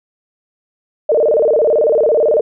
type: tone with vibrato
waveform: sine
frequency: 524 Hz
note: C5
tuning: 2 cents sharp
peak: -9 dBFS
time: 1.09-2.41 s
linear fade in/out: 5 ms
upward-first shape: square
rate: 18 Hz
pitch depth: 250 cents each way
effects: none